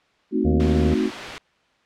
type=chord; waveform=sine; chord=A diminished seventh; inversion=none; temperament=equal; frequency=220 / 261.6 / 311.1 / 370 Hz; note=A3 / C4 / Eb4 / Gb4; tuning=0 / 0 / 0 / 0 cents; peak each=-24 dBFS; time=0.31-1.11 s; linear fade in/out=50 ms
type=harmonic tone; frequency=77.78 Hz; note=D#2; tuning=in tune; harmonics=1 / 2 / 3 / 4 / 5 / 6 / 7 / 8 / 9; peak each=-20 / -24 / -27 / -30 / -37 / -33 / -36 / -40 / -36 dBFS; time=0.44-0.95 s; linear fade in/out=20 ms
type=noise; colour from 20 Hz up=white; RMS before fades=-29 dBFS; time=0.6-1.38 s; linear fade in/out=0 ms
effects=white hiss -61 dBFS RMS until 1.85 s + low-pass 3000 Hz 12 dB/octave